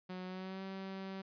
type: tone with pitch glide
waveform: sawtooth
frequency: 183.8 to 192.05 Hz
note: F#3 to G3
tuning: -11 to -35 cents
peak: -38 dBFS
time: 0.09-1.22 s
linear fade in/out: 10 ms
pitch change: +76 cents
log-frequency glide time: 0.26-0.62 s
effects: resampled to 11025 Hz